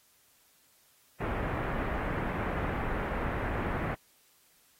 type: low-pass noise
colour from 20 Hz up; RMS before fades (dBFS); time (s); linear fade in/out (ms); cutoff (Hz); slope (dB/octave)
pink; -33; 1.2-3.95; 10; 2000; 24
effects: white hiss -65 dBFS RMS until 4.79 s + AAC 48 kbps